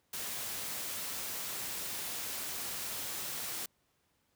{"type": "noise", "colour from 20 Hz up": "white", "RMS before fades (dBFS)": -39, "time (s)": [0.13, 3.66], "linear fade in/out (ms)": 5, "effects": ["pink hiss -75 dBFS RMS until 4.35 s", "high-pass 60 Hz 12 dB/octave"]}